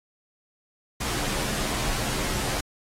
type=noise with comb filter; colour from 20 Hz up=pink; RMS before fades=-28 dBFS; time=1-2.61 s; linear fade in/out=10 ms; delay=12 ms; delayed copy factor=-0.55; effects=low-pass 11000 Hz 12 dB/octave + AAC 48 kbps